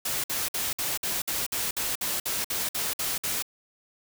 white noise bursts, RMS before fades -29 dBFS, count 14, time 0.05-3.425 s, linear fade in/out 5 ms, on 190 ms, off 55 ms, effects none

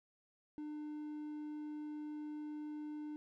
triangle tone, 300.6 Hz, D4, 40 cents sharp, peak -40 dBFS, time 0.58-3.16 s, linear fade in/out 0 ms, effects none

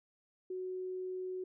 sine tone, 370 Hz, F#4, in tune, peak -37 dBFS, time 0.5-1.44 s, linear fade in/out 5 ms, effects none

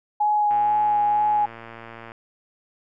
sine tone with vibrato, 835 Hz, G#5, 9 cents sharp, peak -17 dBFS, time 0.2-1.46 s, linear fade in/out 10 ms, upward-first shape sine, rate 2.1 Hz, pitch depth 14 cents each way
click train, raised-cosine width 0.5 ms, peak -24 dBFS, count 186, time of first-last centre 0.51-2.119 s, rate 115 Hz
effects none

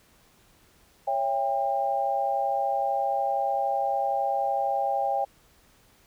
sine chord, C# diminished, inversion none, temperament just, 554.4 / 665.2 / 798.3 Hz, C#5 / E5 / G5, 0 / +16 / +31 cents, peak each -30 / -31 / -25 dBFS, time 1.07-5.25 s, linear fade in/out 10 ms, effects pink hiss -60 dBFS RMS until 6.06 s

